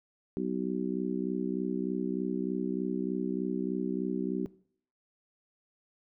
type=harmonic tone; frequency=63.3 Hz; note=B1; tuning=43 cents sharp; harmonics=3 / 4 / 5 / 6; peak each=-35 / -35 / -35 / -35 dBFS; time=0.37-4.46 s; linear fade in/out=0 ms; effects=noise-tail reverb RT60 0.6 s tail -20 dB re dry